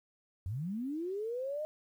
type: linear sweep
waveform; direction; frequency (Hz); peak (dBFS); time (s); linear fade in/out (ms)
sine; up; 83.1 to 623; -34; 0.46-1.65; 0
effects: 11-bit